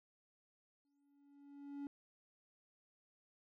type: tone with exponential growth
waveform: triangle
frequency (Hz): 283.1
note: C#4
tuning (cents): +37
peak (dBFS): -39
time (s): 0.85-1.87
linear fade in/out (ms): 1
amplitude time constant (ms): 220
effects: none